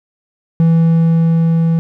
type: tone with level ramp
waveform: triangle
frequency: 164.81 Hz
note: E3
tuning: in tune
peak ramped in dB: -5 to -8 dBFS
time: 0.6-1.79 s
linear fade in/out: 0 ms
effects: none